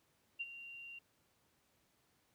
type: tone with ADSR envelope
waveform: sine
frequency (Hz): 2768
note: F7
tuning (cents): -16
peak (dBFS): -36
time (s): 0.39-0.99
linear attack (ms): 19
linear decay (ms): 36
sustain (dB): -12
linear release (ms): 6
effects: pink hiss -75 dBFS RMS until 2.34 s + high-pass 80 Hz 12 dB/octave